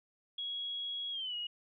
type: tone with pitch glide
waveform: sine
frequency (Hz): 3322 to 2892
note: G#7 to F#7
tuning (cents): 0 to -40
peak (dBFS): -36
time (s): 0.38-1.47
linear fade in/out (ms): 5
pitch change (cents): -240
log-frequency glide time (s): 1.11-1.35
effects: none